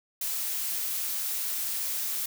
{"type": "noise", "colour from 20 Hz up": "blue", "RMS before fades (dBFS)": -31, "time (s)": [0.21, 2.26], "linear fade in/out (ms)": 5, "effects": []}